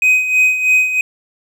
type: tone with tremolo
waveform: triangle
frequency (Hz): 2512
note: D#7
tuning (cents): +16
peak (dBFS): -6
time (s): 0.02-1.01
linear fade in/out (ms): 2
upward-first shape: sine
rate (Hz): 3.1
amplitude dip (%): 65
effects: none